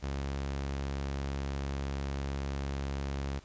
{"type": "tone", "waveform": "sawtooth", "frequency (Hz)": 69, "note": "C#2", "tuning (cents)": -7, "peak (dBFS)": -29, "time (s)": [0.02, 3.4], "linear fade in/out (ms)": 20, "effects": ["pink hiss -58 dBFS RMS until 3.44 s", "resampled to 16000 Hz"]}